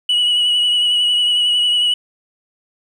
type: tone with vibrato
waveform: sine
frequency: 2932 Hz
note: F#7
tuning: 16 cents flat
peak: -10 dBFS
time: 0.09-1.94 s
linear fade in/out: 5 ms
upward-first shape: triangle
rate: 11 Hz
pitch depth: 31 cents each way
effects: tanh soft clip ceiling -11 dBFS + 8-bit